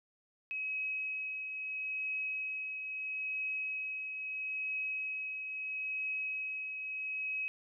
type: tone with tremolo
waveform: sine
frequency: 2551 Hz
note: D#7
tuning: 43 cents sharp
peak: -33 dBFS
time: 0.51-7.48 s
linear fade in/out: 0 ms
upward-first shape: triangle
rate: 0.76 Hz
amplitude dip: 45%
effects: none